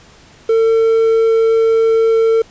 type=tone with quantisation; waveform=triangle; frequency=450.6 Hz; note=A4; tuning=41 cents sharp; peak=-7 dBFS; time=0.49-2.42 s; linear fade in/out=5 ms; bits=6; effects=pink hiss -44 dBFS RMS until 2.5 s + resampled to 16000 Hz